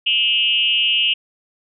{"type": "tone with frequency modulation", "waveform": "sine", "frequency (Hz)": 2858, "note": "F7", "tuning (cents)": 39, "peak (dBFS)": -14, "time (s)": [0.06, 1.14], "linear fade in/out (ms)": 10, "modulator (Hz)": 242, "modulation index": 1, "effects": []}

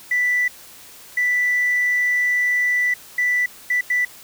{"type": "tone bursts at uneven times", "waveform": "sine", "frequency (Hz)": 1975.5, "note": "B6", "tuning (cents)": 0, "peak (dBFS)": -15, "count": 5, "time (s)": [[0.11, 0.48], [1.17, 2.94], [3.18, 3.46], [3.7, 3.81], [3.9, 4.05]], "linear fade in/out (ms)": 5, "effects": ["tanh soft clip ceiling -12 dBFS", "white hiss -43 dBFS RMS until 4.23 s"]}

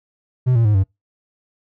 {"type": "tone with pitch steps", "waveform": "triangle", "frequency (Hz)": [126.8, 115.61, 105.4, 96.1], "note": ["B2", "A#2", "G#2", "G2"], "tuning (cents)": [46, -14, 26, -34], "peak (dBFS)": -10, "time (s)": [0.46, 0.84], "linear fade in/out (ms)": 20, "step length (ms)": 95, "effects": ["noise-tail reverb RT60 0.2 s tail -26 dB re dry"]}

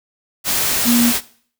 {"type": "tone in noise", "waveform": "sine", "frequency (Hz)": 237.9, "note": "A#3", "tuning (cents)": 35, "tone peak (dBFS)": -12, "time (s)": [0.84, 1.13], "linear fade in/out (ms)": 50, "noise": "white", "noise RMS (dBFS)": -18, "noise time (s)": [0.44, 1.21], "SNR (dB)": 3, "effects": ["noise-tail reverb RT60 0.5 s tail -18 dB re dry"]}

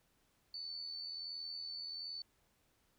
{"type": "tone with amplitude modulation", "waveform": "sine", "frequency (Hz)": 4498, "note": "C#8", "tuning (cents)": 24, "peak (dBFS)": -40, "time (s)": [0.54, 2.22], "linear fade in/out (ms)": 2, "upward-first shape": "sine", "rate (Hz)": 81.3, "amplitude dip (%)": 45, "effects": ["pink hiss -75 dBFS RMS until 2.98 s"]}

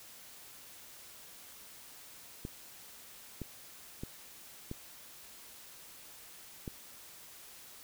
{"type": "clicks", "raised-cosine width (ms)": 3, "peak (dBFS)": -26, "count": 5, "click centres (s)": [2.451, 3.417, 4.035, 4.714, 6.678], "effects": ["white hiss -53 dBFS RMS until 7.83 s"]}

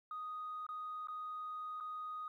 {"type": "tone with dropouts", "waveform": "sine", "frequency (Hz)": 1244.5, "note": "D#6", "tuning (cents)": 0, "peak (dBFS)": -40, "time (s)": [0.11, 2.28], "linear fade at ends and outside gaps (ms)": 2, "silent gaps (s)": [[0.666, 0.689], [1.072, 1.084], [1.802, 1.807]], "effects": ["tanh soft clip ceiling -37 dBFS", "13-bit"]}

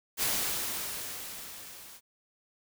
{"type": "noise with level ramp", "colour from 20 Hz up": "white", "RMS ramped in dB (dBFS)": [-28, -50], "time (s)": [0.17, 2.01], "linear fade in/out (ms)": 50, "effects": []}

